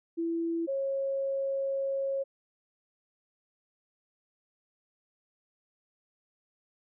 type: tone pair in turn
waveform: sine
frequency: 333.3 / 545.3 Hz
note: E4 / C#5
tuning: +19 / -29 cents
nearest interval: major sixth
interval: 852 cents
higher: second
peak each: -28 dBFS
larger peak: neither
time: 0.17-0.67 / 0.67-2.24 s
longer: second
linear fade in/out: 20 ms
effects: none